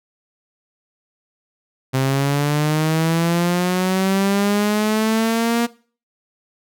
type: linear sweep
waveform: sawtooth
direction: up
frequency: 130.81 to 236.9 Hz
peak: -12 dBFS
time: 1.93-5.67 s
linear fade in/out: 20 ms
effects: noise-tail reverb RT60 0.4 s tail -20 dB re dry

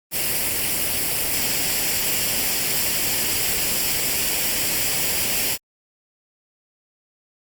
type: noise with comb filter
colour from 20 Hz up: white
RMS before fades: -22 dBFS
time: 0.11-5.58 s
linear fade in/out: 50 ms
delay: 0.39 ms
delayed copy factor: +0.55
effects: Opus 32 kbps

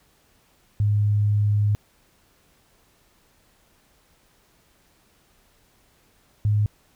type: tone pair in turn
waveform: sine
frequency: 103.83 / 104.73 Hz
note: G#2 / G#2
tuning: 0 / +15 cents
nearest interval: unison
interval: 15 cents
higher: second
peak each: -17 dBFS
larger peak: neither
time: 0.8-1.75 / 6.45-6.66 s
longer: first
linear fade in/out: 0 ms
effects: pink hiss -61 dBFS RMS until 6.95 s

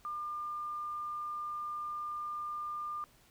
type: tone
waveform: sine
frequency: 1200 Hz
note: D6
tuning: 37 cents sharp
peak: -36 dBFS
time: 0.05-3.04 s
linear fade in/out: 0 ms
effects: pink hiss -64 dBFS RMS until 3.3 s

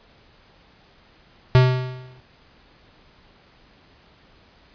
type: tone with exponential decay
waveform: square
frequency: 127.7 Hz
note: C3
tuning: 42 cents flat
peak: -9 dBFS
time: 1.55-2.2 s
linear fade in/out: 0 ms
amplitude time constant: 140 ms
effects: pink hiss -54 dBFS RMS until 4.74 s + resampled to 11025 Hz

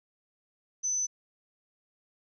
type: tone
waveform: sine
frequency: 6050 Hz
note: F#8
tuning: 38 cents sharp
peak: -27 dBFS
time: 0.83-1.07 s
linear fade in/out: 20 ms
effects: none

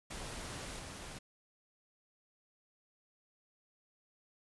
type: noise with level steps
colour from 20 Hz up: pink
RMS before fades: -44 / -47 dBFS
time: 0.1-1.19 s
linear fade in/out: 10 ms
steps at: 0.79 s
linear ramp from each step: 2 ms
effects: resampled to 24000 Hz

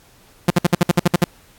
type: tone bursts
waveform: sawtooth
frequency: 174.61 Hz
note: F3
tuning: in tune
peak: -6 dBFS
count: 10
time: 0.48-1.242 s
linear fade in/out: 5 ms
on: 24 ms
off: 58 ms
effects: pink hiss -51 dBFS RMS until 1.58 s + AAC 64 kbps

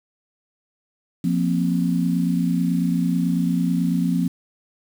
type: chord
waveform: sine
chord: F suspended fourth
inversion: none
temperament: just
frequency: 174.61 / 232.8 / 261.9 Hz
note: F3 / Bb3 / C4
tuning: 0 / -2 / +2 cents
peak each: -20 / -25 / -23 dBFS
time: 1.24-4.28 s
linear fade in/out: 5 ms
effects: 7-bit

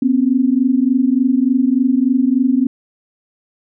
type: tone pair together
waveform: sine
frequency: 246.9 / 270.3 Hz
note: B3 / C#4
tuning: 0 / -44 cents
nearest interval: major second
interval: 156 cents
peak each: -14 dBFS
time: 0.02-2.67 s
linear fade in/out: 5 ms
effects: none

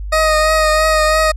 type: tone with vibrato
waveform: 20% pulse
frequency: 624 Hz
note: D#5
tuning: 5 cents sharp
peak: -6 dBFS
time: 0.12-1.32 s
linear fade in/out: 10 ms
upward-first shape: triangle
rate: 3 Hz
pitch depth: 26 cents each way
effects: added 50 Hz sine -22 dBFS peak until 1.36 s + low-pass 10000 Hz 12 dB/octave

